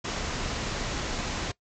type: low-pass noise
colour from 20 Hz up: pink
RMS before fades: -32 dBFS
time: 0.04-1.52 s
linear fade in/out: 10 ms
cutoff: 7400 Hz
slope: 96 dB/octave
effects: noise-tail reverb RT60 0.1 s tail -20 dB re dry